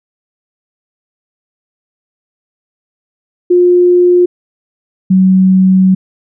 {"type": "tone pair in turn", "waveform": "sine", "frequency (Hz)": [355.7, 187.88], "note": ["F4", "F#3"], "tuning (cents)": [32, 27], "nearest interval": "major seventh", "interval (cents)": 1105, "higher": "first", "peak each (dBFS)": -4, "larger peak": "neither", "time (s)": [[3.5, 4.26], [5.1, 5.95]], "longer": "second", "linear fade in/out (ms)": 10, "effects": []}